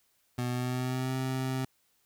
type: tone with pitch glide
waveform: 25% pulse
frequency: 123.47 to 130.81 Hz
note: B2 to C3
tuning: 0 to 0 cents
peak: -26 dBFS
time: 0.38-1.65 s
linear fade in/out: 5 ms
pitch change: +100 cents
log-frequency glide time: 0.49-1.15 s
effects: white hiss -71 dBFS RMS until 2.05 s